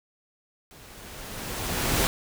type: noise with level ramp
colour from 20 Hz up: pink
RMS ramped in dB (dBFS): -50 to -22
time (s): 0.71-2.07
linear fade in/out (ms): 0
effects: none